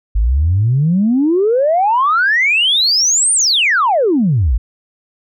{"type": "exponential two-way sweep", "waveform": "sine", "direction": "up then down", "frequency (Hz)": [49, 9250, 49], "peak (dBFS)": -9, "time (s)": [0.15, 4.58], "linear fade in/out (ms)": 10, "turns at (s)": 3.33, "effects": ["tanh soft clip ceiling -5 dBFS"]}